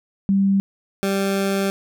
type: tone pair in turn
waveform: sine / 20% pulse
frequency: 196 / 196 Hz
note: G3 / G3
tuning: 0 / 0 cents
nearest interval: unison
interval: 0 cents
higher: neither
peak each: -14 dBFS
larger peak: neither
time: 0.29-0.6 / 1.03-1.7 s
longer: second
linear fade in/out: 0 ms
effects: none